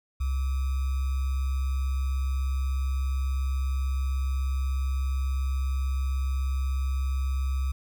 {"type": "tone with sample-and-hold", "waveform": "sine", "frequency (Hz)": 66.5, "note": "C2", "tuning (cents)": 29, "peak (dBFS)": -24, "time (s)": [0.2, 7.72], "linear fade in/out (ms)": 10, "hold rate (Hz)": 1225, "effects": []}